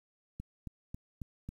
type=click train; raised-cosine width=5 ms; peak=-28 dBFS; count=5; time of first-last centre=0.4-1.49 s; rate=3.67 Hz; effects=10-bit